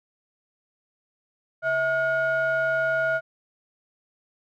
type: ring-modulated tone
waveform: triangle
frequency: 392 Hz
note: G4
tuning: in tune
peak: -16 dBFS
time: 1.62-3.21 s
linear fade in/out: 50 ms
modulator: 1040 Hz
effects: none